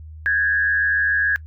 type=tone with frequency modulation; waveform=sine; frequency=1653 Hz; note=G#6; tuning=9 cents flat; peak=-16 dBFS; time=0.26-1.36 s; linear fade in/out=0 ms; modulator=107 Hz; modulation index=0.69; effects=noise-tail reverb RT60 0.1 s tail -21 dB re dry + added 78 Hz sine -35 dBFS peak until 1.46 s